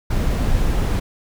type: noise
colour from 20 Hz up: brown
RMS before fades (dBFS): -18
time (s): 0.1-1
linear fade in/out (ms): 10
effects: none